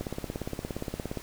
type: click train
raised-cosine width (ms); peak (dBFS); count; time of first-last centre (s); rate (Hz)
2; -19; 21; 0.01-1.173; 17.2
effects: pink hiss -46 dBFS RMS until 1.22 s